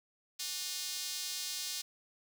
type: tone with high-pass filter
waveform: square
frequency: 164.81 Hz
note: E3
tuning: in tune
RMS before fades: -39 dBFS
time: 0.39-1.82 s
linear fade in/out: 10 ms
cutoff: 4500 Hz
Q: 1.5
effects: none

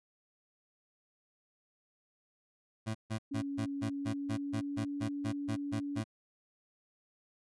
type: tone bursts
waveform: 25% pulse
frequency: 110 Hz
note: A2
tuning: in tune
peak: -30 dBFS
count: 14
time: 2.86-6.042 s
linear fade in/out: 20 ms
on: 88 ms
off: 150 ms
type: tone with pitch glide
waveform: sine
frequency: 280 to 285.4 Hz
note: C#4 to D4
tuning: +18 to -49 cents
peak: -35 dBFS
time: 3.31-6.01 s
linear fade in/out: 10 ms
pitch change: +33 cents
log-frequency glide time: 3.82-4.92 s
effects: resampled to 24000 Hz

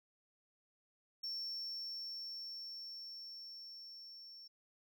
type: tone with level ramp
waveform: triangle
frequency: 5440 Hz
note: F8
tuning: 46 cents flat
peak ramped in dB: -38 to -51 dBFS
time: 1.23-4.48 s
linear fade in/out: 10 ms
effects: none

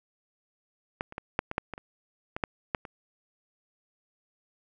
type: clicks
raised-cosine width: 0.5 ms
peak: -15 / -28 / -20 / -9 / -18 / -11 / -21 / -27 / -18 / -11 / -11 / -26 dBFS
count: 12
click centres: 1.009 / 1.124 / 1.181 / 1.391 / 1.514 / 1.581 / 1.737 / 1.779 / 2.365 / 2.438 / 2.748 / 2.852 s
effects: none

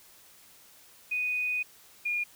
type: tone pair in turn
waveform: sine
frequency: 2485 / 2427 Hz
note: D#7 / D#7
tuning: -3 / -44 cents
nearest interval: unison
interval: 41 cents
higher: first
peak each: -27 dBFS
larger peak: neither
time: 1.11-1.63 / 2.05-2.24 s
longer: first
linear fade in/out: 10 ms
effects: white hiss -56 dBFS RMS until 2.35 s

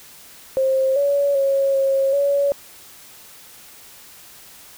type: tone with pitch steps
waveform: sine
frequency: 530 / 566 / 548 / 542 / 564 Hz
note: C5 / C#5 / C#5 / C#5 / C#5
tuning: +22 / +36 / -20 / -39 / +30 cents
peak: -15 dBFS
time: 0.57-2.52 s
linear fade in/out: 0 ms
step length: 390 ms
effects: white hiss -44 dBFS RMS until 4.77 s

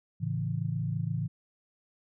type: chord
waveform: sine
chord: A major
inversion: none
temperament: equal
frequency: 110 / 138.59 / 164.81 Hz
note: A2 / C#3 / E3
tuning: 0 / 0 / 0 cents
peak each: -33 dBFS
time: 0.2-1.28 s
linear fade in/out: 20 ms
effects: none

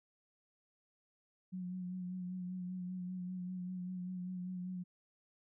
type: tone with vibrato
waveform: sine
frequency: 182 Hz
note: F#3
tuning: 28 cents flat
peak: -39 dBFS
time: 1.52-4.84 s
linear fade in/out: 20 ms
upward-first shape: sine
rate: 5.1 Hz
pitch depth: 30 cents each way
effects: none

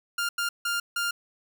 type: tone bursts at uneven times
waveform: sawtooth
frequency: 1401 Hz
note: F6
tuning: 5 cents sharp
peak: -22 dBFS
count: 4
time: 0.18-0.29 / 0.38-0.49 / 0.65-0.8 / 0.96-1.11 s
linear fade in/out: 5 ms
effects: none

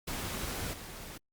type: noise with level steps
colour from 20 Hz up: pink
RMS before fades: -37 / -45 dBFS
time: 0.07-1.18 s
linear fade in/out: 10 ms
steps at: 0.72 s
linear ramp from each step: 20 ms
effects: Opus 48 kbps

